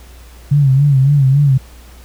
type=tone with vibrato; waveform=sine; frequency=138.59 Hz; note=C#3; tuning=in tune; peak=-7 dBFS; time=0.51-1.58 s; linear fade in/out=10 ms; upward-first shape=sine; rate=3.6 Hz; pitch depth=93 cents each way; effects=added 60 Hz sine -36 dBFS peak until 2.04 s + pink hiss -44 dBFS RMS until 2.04 s